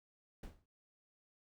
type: noise with exponential decay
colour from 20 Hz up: brown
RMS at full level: -43 dBFS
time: 0.43-0.66 s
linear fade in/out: 5 ms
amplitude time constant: 48 ms
effects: noise-tail reverb RT60 0.2 s tail -22 dB re dry